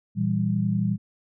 sine chord, E diminished, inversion second, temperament equal, 116.54 / 164.81 / 196 Hz, Bb2 / E3 / G3, 0 / 0 / 0 cents, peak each -26 / -27 / -24 dBFS, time 0.15-0.98 s, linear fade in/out 50 ms, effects none

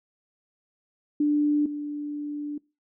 sine tone pair in turn, 295.2 / 293.7 Hz, D4 / D4, +9 / 0 cents, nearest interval unison, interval 9 cents, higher first, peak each -19 / -29 dBFS, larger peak first, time 1.2-1.66 / 1.66-2.58 s, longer second, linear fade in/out 5 ms, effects noise-tail reverb RT60 0.3 s tail -24 dB re dry

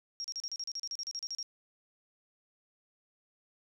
sine tone bursts, 5588 Hz, F8, in tune, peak -35 dBFS, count 16, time 0.2-1.428 s, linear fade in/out 0 ms, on 43 ms, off 36 ms, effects none

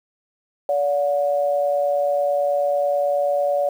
sine tone pair together, 573.8 / 723 Hz, D5 / F#5, -40 / -40 cents, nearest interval major third, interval 400 cents, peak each -18 / -24 dBFS, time 0.69-3.69 s, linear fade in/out 2 ms, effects 8-bit

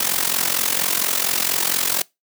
white noise with amplitude modulation, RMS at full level -17 dBFS, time 0-2.02 s, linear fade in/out 5 ms, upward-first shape sine, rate 44.3 Hz, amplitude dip 80%, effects noise-tail reverb RT60 0.2 s tail -23 dB re dry + high-pass 150 Hz 12 dB/octave

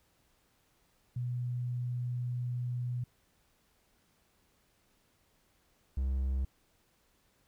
sine / triangle tone pair in turn, 122.9 / 65.96 Hz, B2 / C2, -8 / +15 cents, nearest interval major seventh, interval 1077 cents, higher first, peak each -32 / -27 dBFS, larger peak second, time 1.16-3.04 / 5.97-6.45 s, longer first, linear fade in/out 5 ms, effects pink hiss -71 dBFS RMS until 7.47 s

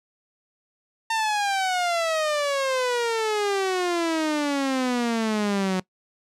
sawtooth exponential sweep, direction down, 910 to 183.5 Hz, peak -18 dBFS, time 1.1-5.8 s, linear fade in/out 5 ms, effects noise-tail reverb RT60 0.1 s tail -21 dB re dry + low-pass 8000 Hz 12 dB/octave

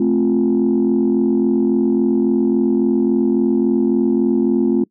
sine chord, F major, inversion first, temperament just, 218.3 / 261.9 / 349.2 Hz, A3 / C4 / F4, -13 / +2 / 0 cents, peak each -16 dBFS, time 0-4.84 s, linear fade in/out 5 ms, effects noise-tail reverb RT60 0.1 s tail -25 dB re dry + tanh soft clip ceiling -7 dBFS

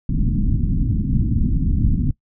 pink low-pass noise, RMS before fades -18 dBFS, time 0.09-2.11 s, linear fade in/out 5 ms, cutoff 270 Hz, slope 48 dB/octave, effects noise-tail reverb RT60 0.1 s tail -20 dB re dry

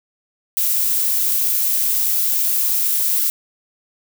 violet noise, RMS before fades -18 dBFS, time 0.57-3.3 s, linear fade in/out 0 ms, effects none

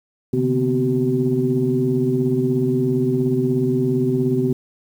sine tone cluster, 132.1 / 149.1 / 238.9 / 254.9 / 380.8 Hz, C3 / D3 / A#3 / C4 / F#4, +17 / +27 / +43 / -45 / +50 cents, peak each -22 / -27 / -28 / -20 / -20 dBFS, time 0.33-4.53 s, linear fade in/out 5 ms, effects tanh soft clip ceiling -6 dBFS + 8-bit

